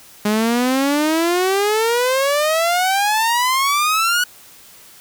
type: exponential sweep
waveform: sawtooth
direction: up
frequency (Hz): 206.2 to 1480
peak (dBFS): -11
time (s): 0.25-4.24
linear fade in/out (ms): 5
effects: white hiss -44 dBFS RMS until 5 s